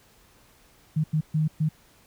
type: tone bursts at uneven times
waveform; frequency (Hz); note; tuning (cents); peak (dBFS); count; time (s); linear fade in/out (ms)
sine; 155.2; D#3; -4; -20; 4; 0.96-1.04 / 1.13-1.21 / 1.34-1.48 / 1.6-1.69; 10
effects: pink hiss -58 dBFS RMS until 2.06 s